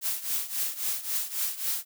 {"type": "noise with tremolo", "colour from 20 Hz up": "blue", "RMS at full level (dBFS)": -27, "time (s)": [0.01, 1.85], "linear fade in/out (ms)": 50, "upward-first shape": "triangle", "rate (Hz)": 3.7, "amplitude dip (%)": 85, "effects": []}